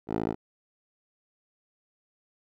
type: tone with band-pass filter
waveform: 10% pulse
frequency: 55 Hz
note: A1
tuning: in tune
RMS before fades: -30 dBFS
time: 0.07-0.36 s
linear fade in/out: 50 ms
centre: 450 Hz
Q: 1.4
effects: none